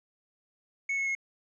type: tone with pitch steps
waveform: triangle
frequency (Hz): 2206 / 2187 / 2168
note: C#7 / C#7 / C#7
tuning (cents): -9 / -24 / -39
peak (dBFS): -26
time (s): 0.89-1.151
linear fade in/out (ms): 5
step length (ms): 87
effects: resampled to 22050 Hz + 11-bit